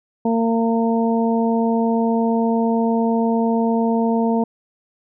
harmonic tone, 228.6 Hz, A#3, 34 cents flat, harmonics 1 / 2 / 3 / 4, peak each -17 / -22 / -25 / -26 dBFS, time 0.25-4.44 s, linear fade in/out 5 ms, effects none

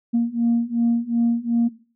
sine beating tone pair, 232.8 / 235.5 Hz, A#3 / A#3, -2 / +18 cents, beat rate 2.7 Hz, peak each -20 / -19 dBFS, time 0.13-1.69 s, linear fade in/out 20 ms, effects noise-tail reverb RT60 0.4 s tail -17 dB re dry + tanh soft clip ceiling -12 dBFS

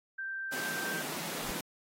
sine tone, 1568 Hz, G6, in tune, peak -35 dBFS, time 0.18-1.02 s, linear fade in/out 10 ms
pink high-pass noise, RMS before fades -39 dBFS, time 0.52-1.61 s, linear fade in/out 5 ms, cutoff 150 Hz, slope 48 dB/octave
pink noise with exponential growth, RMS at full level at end -37 dBFS, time 1.3-1.51 s, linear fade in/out 5 ms, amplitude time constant 44 ms
effects AAC 48 kbps

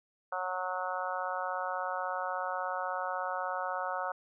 harmonic tone, 183.6 Hz, F#3, 13 cents flat, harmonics 3 / 4 / 5 / 6 / 7 / 8, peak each -39 / -38 / -39 / -41 / -38 / -41 dBFS, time 0.32-4.12 s, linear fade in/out 5 ms, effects none

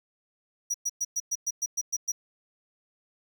square tone bursts, 5800 Hz, F#8, 35 cents flat, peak -26 dBFS, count 10, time 0.7-2.12 s, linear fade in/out 10 ms, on 43 ms, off 110 ms, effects none

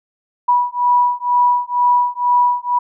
sine beating tone pair, 976 / 978.1 Hz, B5 / B5, -21 / -17 cents, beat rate 2.1 Hz, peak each -15 dBFS, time 0.48-2.79 s, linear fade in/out 10 ms, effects none

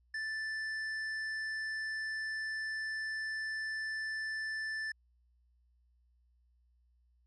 sine tone with hard clipping, 1760 Hz, A6, in tune, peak -37 dBFS, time 0.14-4.92 s, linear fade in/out 5 ms, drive 8 dB, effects added 60 Hz sine -67 dBFS peak until 7.26 s + low-pass 8000 Hz 12 dB/octave

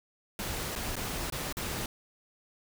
pink noise with dropouts, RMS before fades -35 dBFS, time 0.39-1.86 s, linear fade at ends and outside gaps 2 ms, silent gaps 0.754-0.76 / 0.956-0.965 / 1.301-1.323 / 1.526-1.569 s, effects none

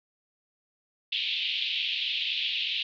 pink band-pass noise, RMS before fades -30 dBFS, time 1.12-2.83 s, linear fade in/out 5 ms, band 2600 to 3800 Hz, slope 48 dB/octave, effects none

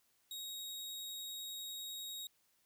sawtooth tone, 3778 Hz, A#7, 22 cents sharp, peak -40 dBFS, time 0.31-2.27 s, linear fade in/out 2 ms, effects white hiss -75 dBFS RMS until 2.65 s

